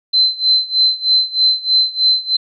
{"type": "tone with tremolo", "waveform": "sine", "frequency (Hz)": 4071, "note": "C8", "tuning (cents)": -48, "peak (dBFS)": -8, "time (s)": [0.13, 2.37], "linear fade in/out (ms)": 10, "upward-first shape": "sine", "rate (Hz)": 3.2, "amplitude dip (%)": 90, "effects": []}